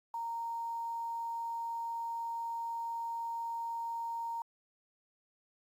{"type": "tone with quantisation", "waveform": "sine", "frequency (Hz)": 926, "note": "A#5", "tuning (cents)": -12, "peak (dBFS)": -35, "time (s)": [0.14, 4.42], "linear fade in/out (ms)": 2, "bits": 10, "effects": ["AAC 64 kbps"]}